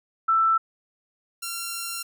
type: tone pair in turn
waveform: sine / 5% pulse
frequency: 1328 / 1371.7 Hz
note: E6 / F6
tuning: +12 / -32 cents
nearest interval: minor second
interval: 56 cents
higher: second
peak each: -17 / -18 dBFS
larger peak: first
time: 0.28-0.58 / 1.42-2.03 s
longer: second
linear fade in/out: 10 ms
effects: none